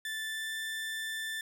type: tone with pitch glide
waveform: 30% pulse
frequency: 1760 to 1770.2 Hz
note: A6 to A6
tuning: 0 to +10 cents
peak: -32 dBFS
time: 0.05-1.41 s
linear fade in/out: 2 ms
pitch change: +10 cents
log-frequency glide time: 0.25-0.56 s
effects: none